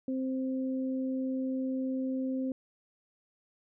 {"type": "tone pair together", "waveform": "sine", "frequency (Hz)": [261.6, 523.3], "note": ["C4", "C5"], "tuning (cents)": [0, 0], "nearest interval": "octave", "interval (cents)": 1200, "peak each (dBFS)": [-30, -39], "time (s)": [0.08, 2.52], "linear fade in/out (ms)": 2, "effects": []}